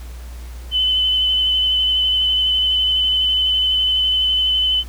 sine tone with vibrato, 3028 Hz, F#7, 39 cents sharp, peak -14 dBFS, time 0.71-4.84 s, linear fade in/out 50 ms, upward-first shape triangle, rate 12 Hz, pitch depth 21 cents each way, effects added 60 Hz sine -30 dBFS peak until 4.88 s + pink hiss -44 dBFS RMS until 4.88 s

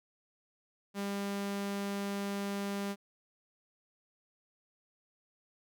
sawtooth tone, 200 Hz, G3, 35 cents sharp, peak -30 dBFS, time 0.94-2.96 s, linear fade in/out 50 ms, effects none

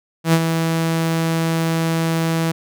sawtooth tone with ADSR envelope, 163.8 Hz, E3, 11 cents flat, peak -6 dBFS, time 0.24-2.52 s, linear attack 93 ms, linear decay 54 ms, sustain -7 dB, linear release 9 ms, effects none

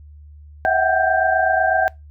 sine tone cluster, 649 / 735 / 763 / 1579 Hz, E5 / F#5 / G5 / G6, -27 / -12 / -47 / +12 cents, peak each -20 dBFS, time 0.65-1.88 s, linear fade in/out 0 ms, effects noise-tail reverb RT60 0.2 s tail -23 dB re dry + added 74 Hz sine -39 dBFS peak until 2.1 s

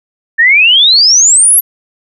sine exponential sweep, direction up, 1760 to 11840 Hz, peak -3 dBFS, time 0.38-1.61 s, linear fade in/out 20 ms, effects none

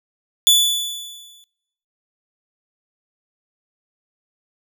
sawtooth tone with exponential decay, 3464 Hz, A7, 28 cents flat, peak -5 dBFS, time 0.47-1.44 s, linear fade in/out 0 ms, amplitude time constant 210 ms, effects noise-tail reverb RT60 0.8 s tail -22 dB re dry

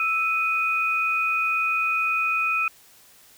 sine tone pair together, 1316.7 / 2489 Hz, E6 / D#7, -2 / 0 cents, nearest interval major seventh, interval 1102 cents, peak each -25 / -22 dBFS, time 0-2.68 s, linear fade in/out 2 ms, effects white hiss -53 dBFS RMS until 3.37 s

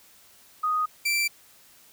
sine / sawtooth tone pair in turn, 1244.5 / 2344 Hz, D#6 / D7, 0 / -4 cents, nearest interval major seventh, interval 1096 cents, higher second, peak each -22 / -19 dBFS, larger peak second, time 0.63-0.86 / 1.05-1.28 s, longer neither, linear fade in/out 10 ms, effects white hiss -55 dBFS RMS until 1.92 s

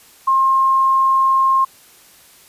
sine tone, 1066 Hz, C6, 32 cents sharp, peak -11 dBFS, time 0.27-1.65 s, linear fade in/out 10 ms, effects white hiss -47 dBFS RMS until 2.48 s + resampled to 32000 Hz

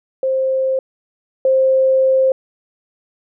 sine tone pair in turn, 527 / 527 Hz, C5 / C5, +12 / +12 cents, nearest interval unison, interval 0 cents, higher neither, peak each -14 / -10 dBFS, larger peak second, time 0.23-0.79 / 1.45-2.32 s, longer second, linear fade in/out 2 ms, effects none

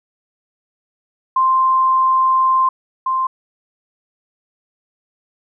sine tone pair in turn, 1046.5 / 1046.5 Hz, C6 / C6, 0 / 0 cents, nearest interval unison, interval 0 cents, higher neither, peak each -11 / -15 dBFS, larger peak first, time 1.36-2.69 / 3.06-3.27 s, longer first, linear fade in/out 5 ms, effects none

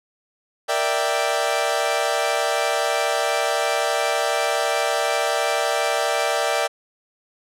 sawtooth chord, E half-diminished seventh, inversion second, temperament equal, 466.2 / 587.3 / 659.3 / 784 Hz, Bb4 / D5 / E5 / G5, 0 / 0 / 0 / 0 cents, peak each -24 / -20 / -21 / -21 dBFS, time 0.68-6.68 s, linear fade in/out 20 ms, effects low-pass 11000 Hz 12 dB/octave

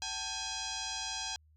sine tone with frequency modulation, 880 Hz, A5, in tune, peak -35 dBFS, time 0.02-1.36 s, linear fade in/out 0 ms, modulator 823 Hz, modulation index 7.3, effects added 77 Hz sine -61 dBFS peak until 1.56 s

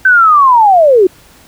sine linear sweep, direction down, 1552 to 349.2 Hz, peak -3 dBFS, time 0.05-1.07 s, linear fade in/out 5 ms, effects pink hiss -42 dBFS RMS until 1.47 s

